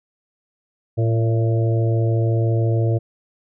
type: harmonic tone with a mistuned harmonic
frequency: 114 Hz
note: A#2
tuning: 38 cents flat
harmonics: 1 / 3 / 4 / 5 / 6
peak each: -16 / -26 / -28 / -30 / -32 dBFS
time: 0.97-2.99 s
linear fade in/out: 20 ms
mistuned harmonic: 6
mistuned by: -32 cents
effects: none